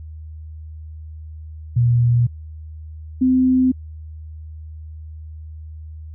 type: tone pair in turn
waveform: sine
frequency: 120 / 257.2 Hz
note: B2 / C4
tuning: -49 / -30 cents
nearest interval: octave + minor second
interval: 1319 cents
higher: second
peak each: -12 dBFS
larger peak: neither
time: 1.76-2.27 / 3.21-3.72 s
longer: neither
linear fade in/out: 10 ms
effects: added 78 Hz sine -32 dBFS peak until 6.14 s